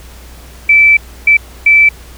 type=tone bursts at uneven times; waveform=sine; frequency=2320 Hz; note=D7; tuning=22 cents flat; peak=-3 dBFS; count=3; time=0.69-0.97 / 1.27-1.37 / 1.66-1.89 s; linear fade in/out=5 ms; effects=added 60 Hz sine -33 dBFS peak until 2.17 s + pink hiss -38 dBFS RMS until 2.17 s